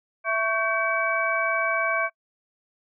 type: tone cluster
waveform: sine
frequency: 661 / 1116 / 1553 / 2283 Hz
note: E5 / C#6 / G6 / D7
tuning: +5 / +11 / -17 / -50 cents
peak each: -27 dBFS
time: 0.24-2.1 s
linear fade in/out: 50 ms
effects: noise-tail reverb RT60 0.1 s tail -26 dB re dry